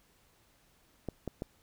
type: clicks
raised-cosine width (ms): 2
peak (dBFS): -22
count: 3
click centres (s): 1.087 / 1.277 / 1.421
effects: pink hiss -67 dBFS RMS until 1.62 s